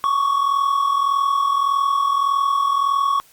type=tone pair together; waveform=triangle; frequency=1108.7 / 1150.4 Hz; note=C#6 / D6; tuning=0 / -36 cents; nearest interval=minor second; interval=64 cents; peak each=-15 / -21 dBFS; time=0.04-3.2 s; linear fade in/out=0 ms; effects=white hiss -52 dBFS RMS until 3.32 s + Opus 48 kbps